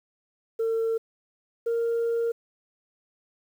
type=tone pair in turn; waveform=sine; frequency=452.4 / 464.3 Hz; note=A4 / A#4; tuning=+48 / -7 cents; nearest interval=unison; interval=45 cents; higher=second; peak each=-21 dBFS; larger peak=neither; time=0.59-0.98 / 1.66-2.32 s; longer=second; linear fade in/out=10 ms; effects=tanh soft clip ceiling -21 dBFS + 9-bit